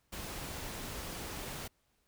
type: noise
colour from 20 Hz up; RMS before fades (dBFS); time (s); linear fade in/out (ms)
pink; -42; 0.12-1.68; 10
effects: pink hiss -75 dBFS RMS until 2.07 s